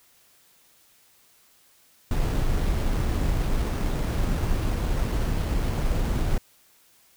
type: noise with sample-and-hold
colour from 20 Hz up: brown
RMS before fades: -24 dBFS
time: 2.11-6.38 s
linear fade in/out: 2 ms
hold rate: 7350 Hz
effects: white hiss -59 dBFS RMS until 7.16 s